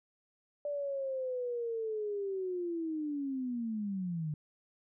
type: linear sweep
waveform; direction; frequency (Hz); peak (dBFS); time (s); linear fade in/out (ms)
sine; down; 586 to 147.2; -33; 0.65-4.34; 2
effects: none